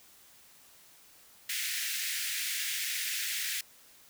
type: high-pass noise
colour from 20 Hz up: pink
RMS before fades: -34 dBFS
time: 1.49-3.61 s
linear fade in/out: 5 ms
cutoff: 1700 Hz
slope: 48 dB/octave
effects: white hiss -58 dBFS RMS until 4.09 s